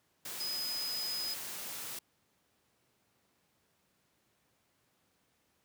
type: tone in noise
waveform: sine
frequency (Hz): 5020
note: D#8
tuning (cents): +15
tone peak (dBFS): -35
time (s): 0.4-1.34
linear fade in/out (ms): 5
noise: white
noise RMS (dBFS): -42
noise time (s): 0.25-1.99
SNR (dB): +4
effects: pink hiss -74 dBFS RMS until 5.64 s + high-pass 100 Hz 12 dB/octave